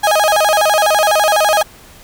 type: tone with vibrato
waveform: 35% pulse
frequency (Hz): 720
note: F#5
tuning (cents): -47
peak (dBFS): -8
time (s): 0.03-1.63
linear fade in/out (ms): 10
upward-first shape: square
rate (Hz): 12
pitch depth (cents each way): 240
effects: pink hiss -41 dBFS RMS until 2.03 s